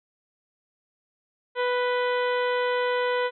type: harmonic tone with a mistuned harmonic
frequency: 493.9 Hz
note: B4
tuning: in tune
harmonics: 1 / 2 / 3 / 4 / 5 / 6 / 7 / 8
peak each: -24 / -29 / -32 / -34 / -40 / -40 / -43 / -46 dBFS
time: 1.55-3.31 s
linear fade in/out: 50 ms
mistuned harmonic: 6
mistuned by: +53 cents
effects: none